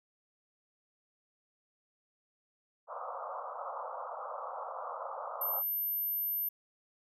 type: band-pass noise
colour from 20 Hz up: white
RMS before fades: -41 dBFS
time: 2.87-5.63 s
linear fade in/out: 50 ms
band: 500 to 1300 Hz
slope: 96 dB/octave
type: tone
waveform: sine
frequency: 13000 Hz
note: G#9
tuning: 38 cents flat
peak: -31 dBFS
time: 5.41-6.49 s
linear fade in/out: 5 ms
effects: none